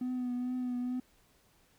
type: tone with vibrato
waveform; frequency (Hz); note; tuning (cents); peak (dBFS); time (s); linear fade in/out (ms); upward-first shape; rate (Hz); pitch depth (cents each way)
triangle; 249.2; B3; +16; -29; 0.01-1; 5; triangle; 2.3; 31
effects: tanh soft clip ceiling -27 dBFS + pink hiss -67 dBFS RMS until 1.78 s